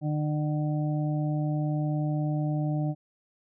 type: harmonic tone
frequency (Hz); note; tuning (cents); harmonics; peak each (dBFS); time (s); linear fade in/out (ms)
150.7; D3; +45; 1 / 2 / 4 / 5; -26 / -32 / -38 / -40; 0.01-2.95; 50
effects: none